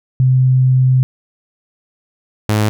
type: tone pair in turn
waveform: sine / sawtooth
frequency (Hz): 129.2 / 106.44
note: C3 / G#2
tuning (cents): -21 / +43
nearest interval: minor third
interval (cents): 336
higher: first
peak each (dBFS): -8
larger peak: neither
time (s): 0.2-1.03 / 2.49-2.69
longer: first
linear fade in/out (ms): 0
effects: none